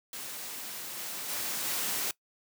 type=noise with level steps; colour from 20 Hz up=white; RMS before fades=-40 / -38 / -34 / -32 dBFS; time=0.13-2.11 s; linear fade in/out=2 ms; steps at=0.97 / 1.28 / 1.64 s; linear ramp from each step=20 ms; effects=noise-tail reverb RT60 0.1 s tail -21 dB re dry + high-pass 150 Hz 12 dB/octave